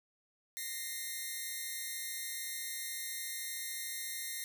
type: tone pair together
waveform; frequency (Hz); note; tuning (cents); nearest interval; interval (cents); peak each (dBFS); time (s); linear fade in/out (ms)
5% pulse; 1856.7 / 2093; A#6 / C7; -7 / 0; major second; 207; -31 / -31; 0.57-4.44; 0
effects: none